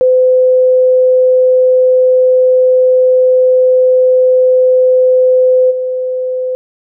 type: tone with level steps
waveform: sine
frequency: 510 Hz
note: C5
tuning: 44 cents flat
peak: -5 / -13 dBFS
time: 0.01-6.55 s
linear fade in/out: 0 ms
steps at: 5.7 s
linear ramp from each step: 20 ms
effects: none